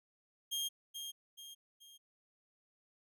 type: tone with echo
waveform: sawtooth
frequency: 3223 Hz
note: G7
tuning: 47 cents sharp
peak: -32 dBFS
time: 0.51-0.69 s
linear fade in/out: 20 ms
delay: 430 ms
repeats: 3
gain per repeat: -7 dB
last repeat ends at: 1.98 s
effects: none